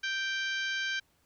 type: harmonic tone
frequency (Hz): 783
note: G5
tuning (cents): -2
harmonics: 2 / 3 / 4 / 5 / 6 / 7 / 8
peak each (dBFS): -32 / -39 / -38 / -43 / -45 / -48 / -48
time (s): 0.03-1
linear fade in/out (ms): 10
effects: pink hiss -70 dBFS RMS until 1.25 s